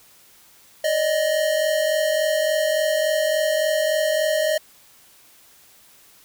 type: tone pair together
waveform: square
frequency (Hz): 580 / 623.5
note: D5 / D#5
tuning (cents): -22 / +3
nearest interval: minor second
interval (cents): 125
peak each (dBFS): -26 / -20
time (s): 0.84-4.58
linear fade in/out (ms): 5
effects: white hiss -52 dBFS RMS until 6.24 s